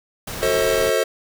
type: noise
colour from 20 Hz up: pink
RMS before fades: -30 dBFS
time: 0.27-0.9 s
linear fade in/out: 5 ms
type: chord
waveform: square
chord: F# diminished seventh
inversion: none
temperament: just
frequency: 370 / 444 / 532.8 / 639.4 Hz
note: F#4 / A4 / C5 / Eb5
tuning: 0 / +16 / +31 / +47 cents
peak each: -27 / -22 / -22 / -24 dBFS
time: 0.42-1.04 s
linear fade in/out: 10 ms
effects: none